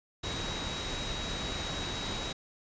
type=tone in noise; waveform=sine; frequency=3824 Hz; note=A#7; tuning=43 cents sharp; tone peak=-39 dBFS; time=0.23-2.33 s; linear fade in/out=10 ms; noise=pink; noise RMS=-36 dBFS; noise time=0.23-2.33 s; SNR=-6 dB; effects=resampled to 16000 Hz